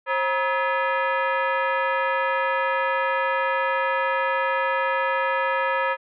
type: tone with frequency modulation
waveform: sine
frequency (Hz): 210.7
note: G#3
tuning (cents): +25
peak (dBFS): -20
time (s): 0.06-5.97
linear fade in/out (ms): 50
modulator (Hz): 745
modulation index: 2.4
effects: none